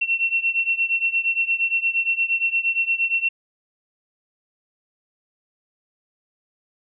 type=beating tone pair; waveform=sine; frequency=2711 / 2719.6 Hz; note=E7 / F7; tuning=+48 / -47 cents; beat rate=8.6 Hz; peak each=-21 / -23 dBFS; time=0.01-3.29 s; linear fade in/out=10 ms; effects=none